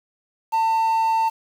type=tone with quantisation; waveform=triangle; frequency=897 Hz; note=A5; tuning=33 cents sharp; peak=-15 dBFS; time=0.52-1.3 s; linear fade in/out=20 ms; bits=7; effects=none